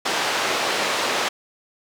pink band-pass noise, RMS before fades -23 dBFS, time 0.05-1.29 s, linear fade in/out 10 ms, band 470 to 5300 Hz, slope 12 dB/octave, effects none

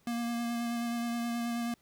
square tone with vibrato, 235.5 Hz, A#3, 18 cents sharp, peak -32 dBFS, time 0.07-1.74 s, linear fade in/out 2 ms, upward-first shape sine, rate 9.4 Hz, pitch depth 15 cents each way, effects pink hiss -68 dBFS RMS until 1.81 s

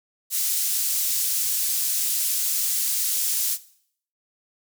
pink high-pass noise, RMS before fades -24 dBFS, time 0.3-3.58 s, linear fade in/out 50 ms, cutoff 7200 Hz, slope 12 dB/octave, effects noise-tail reverb RT60 0.6 s tail -17 dB re dry

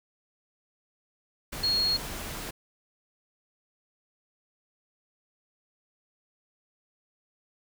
sine tone in noise, 4299 Hz, C8, 46 cents sharp, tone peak -23 dBFS, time 1.63-1.97 s, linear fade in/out 10 ms, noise pink, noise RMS -37 dBFS, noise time 1.52-2.51 s, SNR +11 dB, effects none

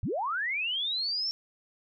sine linear sweep, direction up, 65.41 to 5490 Hz, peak -28 dBFS, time 0.03-1.31 s, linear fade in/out 0 ms, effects none

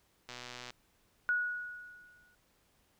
click train, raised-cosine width 0.2 ms, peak -27 dBFS, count 52, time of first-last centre 0.29-0.705 s, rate 123 Hz
sine tone with exponential decay, 1460 Hz, F#6, 24 cents flat, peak -26 dBFS, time 1.29-2.35 s, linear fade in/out 0 ms, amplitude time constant 230 ms
effects pink hiss -71 dBFS RMS until 2.99 s

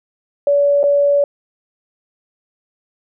sine tone with dropouts, 571 Hz, D5, 49 cents flat, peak -10 dBFS, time 0.47-1.24 s, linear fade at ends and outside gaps 2 ms, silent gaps 0.831-0.838 s, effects none

